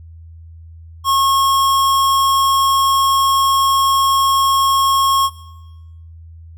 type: tone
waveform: square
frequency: 1088 Hz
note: C#6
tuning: 33 cents flat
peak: -13 dBFS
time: 1.04-5.3 s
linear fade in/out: 50 ms
effects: noise-tail reverb RT60 1.0 s tail -18 dB re dry + added 82 Hz sine -35 dBFS peak until 6.57 s